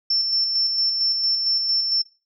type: tone with tremolo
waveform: sine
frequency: 5380 Hz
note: E8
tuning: 34 cents sharp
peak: -17 dBFS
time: 0.1-2.02 s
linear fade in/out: 5 ms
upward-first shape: square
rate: 4.4 Hz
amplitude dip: 35%
effects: noise-tail reverb RT60 0.3 s tail -21 dB re dry